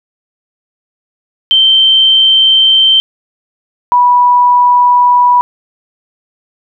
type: tone pair in turn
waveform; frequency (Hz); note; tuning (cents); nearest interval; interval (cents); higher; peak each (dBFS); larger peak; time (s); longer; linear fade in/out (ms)
sine; 3119 / 979.6; G7 / B5; -9 / -14; octave + minor sixth; 2005; first; -4; neither; 1.51-3 / 3.92-5.41; neither; 0
effects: none